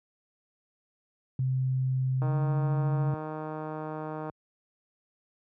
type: tone with pitch glide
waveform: sine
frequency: 130.2 to 141.17 Hz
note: C3 to C#3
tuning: -8 to +32 cents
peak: -24 dBFS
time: 1.39-3.14 s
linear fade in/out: 2 ms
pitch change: +140 cents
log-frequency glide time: 2.26-2.34 s
type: click train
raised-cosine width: 1 ms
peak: -23 dBFS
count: 323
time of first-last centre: 2.22-4.297 s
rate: 155 Hz
effects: high-pass 80 Hz 12 dB/octave